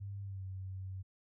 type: tone with pitch glide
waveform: sine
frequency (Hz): 99.5 to 94.68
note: G2 to F#2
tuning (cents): +26 to +40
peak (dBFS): -40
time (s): 0-1.03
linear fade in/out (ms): 20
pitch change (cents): -86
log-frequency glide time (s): 0.22-0.44
effects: none